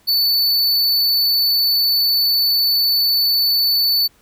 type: tone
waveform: square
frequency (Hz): 4488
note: C#8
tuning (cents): +21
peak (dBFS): -14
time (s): 0.07-4.08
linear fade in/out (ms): 20
effects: pink hiss -55 dBFS RMS until 4.21 s